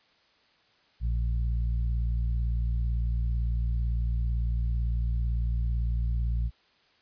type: harmonic tone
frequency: 57.9 Hz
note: A#1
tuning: 11 cents flat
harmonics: 1 / 2 / 3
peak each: -25 / -34 / -43 dBFS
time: 1-6.51 s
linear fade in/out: 50 ms
effects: white hiss -64 dBFS RMS until 7.01 s + resampled to 11025 Hz